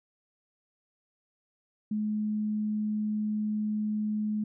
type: tone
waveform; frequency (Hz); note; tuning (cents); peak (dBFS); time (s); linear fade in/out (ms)
sine; 212.5; G#3; +40; -27; 1.91-4.44; 5
effects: none